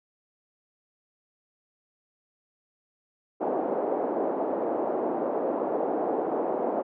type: band-pass noise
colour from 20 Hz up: white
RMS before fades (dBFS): -28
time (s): 3.4-6.83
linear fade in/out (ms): 20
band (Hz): 270 to 710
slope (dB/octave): 24
effects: none